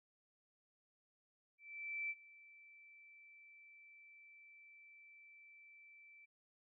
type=tone with ADSR envelope; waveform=sine; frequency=2328 Hz; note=D7; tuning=16 cents flat; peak=-38 dBFS; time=1.58-6.26 s; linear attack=520 ms; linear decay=43 ms; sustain=-21 dB; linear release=16 ms; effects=none